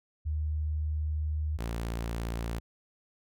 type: tone pair in turn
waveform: sine / sawtooth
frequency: 76.5 / 57.31 Hz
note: D#2 / A#1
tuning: -29 / -29 cents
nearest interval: perfect fourth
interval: 500 cents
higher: first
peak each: -28 dBFS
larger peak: neither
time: 0.25-1.58 / 1.58-2.6 s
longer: first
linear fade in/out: 20 ms
effects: none